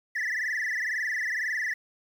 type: tone with frequency modulation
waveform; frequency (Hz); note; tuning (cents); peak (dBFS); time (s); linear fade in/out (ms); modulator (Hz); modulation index
sine; 1864.7; A#6; 0; -24; 0.15-1.74; 10; 22; 7.2
effects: tanh soft clip ceiling -26 dBFS + 9-bit